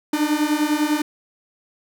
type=beating tone pair; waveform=45% pulse; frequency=295.7 / 305.7 Hz; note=D4 / D#4; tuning=+12 / -30 cents; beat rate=10 Hz; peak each=-21 dBFS; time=0.13-1.02 s; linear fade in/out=5 ms; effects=none